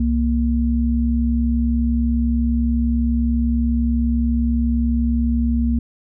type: tone pair together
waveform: sine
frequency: 65.8 / 234.2 Hz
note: C2 / A#3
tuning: +10 / +8 cents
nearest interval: octave + minor seventh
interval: 2198 cents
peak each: -18 / -18 dBFS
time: 0-5.79 s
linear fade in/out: 5 ms
effects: none